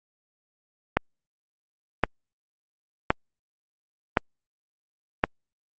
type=click train; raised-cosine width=0.5 ms; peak=-3 dBFS; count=5; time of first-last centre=0.97-5.239 s; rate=0.937 Hz; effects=Opus 48 kbps